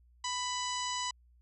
harmonic tone with a mistuned harmonic, 993 Hz, B5, 9 cents sharp, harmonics 1 / 2 / 3 / 4 / 5 / 6 / 7 / 8, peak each -36 / -43 / -41 / -43 / -43 / -44 / -44 / -45 dBFS, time 0.24-1.11 s, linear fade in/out 5 ms, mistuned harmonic 8, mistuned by -21 cents, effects added 60 Hz sine -60 dBFS peak until 1.41 s

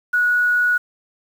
sine tone with quantisation, 1462 Hz, F#6, 21 cents flat, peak -14 dBFS, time 0.13-0.78 s, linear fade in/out 10 ms, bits 7, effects none

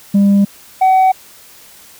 sine tone pair in turn, 200 / 755.1 Hz, G3 / F#5, +35 / +35 cents, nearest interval octave + major seventh, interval 2300 cents, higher second, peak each -4 dBFS, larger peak neither, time 0.14-0.45 / 0.81-1.12 s, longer neither, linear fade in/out 10 ms, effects tanh soft clip ceiling -6 dBFS + white hiss -41 dBFS RMS until 1.99 s

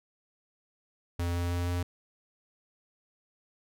square tone with pitch steps, 86.5 / 87.05 / 87.61 / 88.16 Hz, F2 / F2 / F2 / F2, -16 / -5 / +6 / +17 cents, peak -29 dBFS, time 1.19-1.83 s, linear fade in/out 5 ms, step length 160 ms, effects none

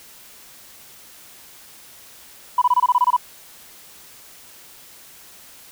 sine tone bursts, 987.8 Hz, B5, in tune, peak -11 dBFS, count 10, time 2.58-3.166 s, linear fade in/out 5 ms, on 37 ms, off 24 ms, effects tanh soft clip ceiling -7 dBFS + white hiss -45 dBFS RMS until 5.71 s

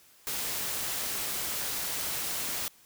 white noise, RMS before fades -33 dBFS, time 0.27-2.68 s, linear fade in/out 0 ms, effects white hiss -59 dBFS RMS until 2.85 s

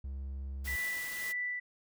triangle tone, 67.7 Hz, C#2, 40 cents flat, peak -35 dBFS, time 0.04-0.76 s, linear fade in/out 5 ms
white noise, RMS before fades -44 dBFS, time 0.64-1.33 s, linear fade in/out 20 ms
sine tone with tremolo, 1975.5 Hz, B6, in tune, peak -32 dBFS, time 0.67-1.6 s, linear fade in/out 10 ms, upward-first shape sine, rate 1.7 Hz, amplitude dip 50%
effects none

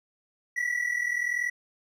triangle tone pair together, 1934.8 / 1975.5 Hz, B6 / B6, -36 / 0 cents, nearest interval unison, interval 36 cents, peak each -26 / -29 dBFS, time 0.56-1.5 s, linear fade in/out 10 ms, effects none

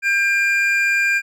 triangle tone pair together, 1597.8 / 2394 Hz, G6 / D7, +33 / +33 cents, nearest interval perfect fifth, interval 700 cents, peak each -16 dBFS, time 0.02-1.22 s, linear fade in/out 50 ms, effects none

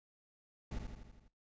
brown noise with echo, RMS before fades -40 dBFS, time 0.71-0.79 s, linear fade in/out 5 ms, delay 82 ms, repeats 6, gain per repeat -4 dB, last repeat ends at 1.282 s, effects noise-tail reverb RT60 0.2 s tail -20 dB re dry + resampled to 16000 Hz

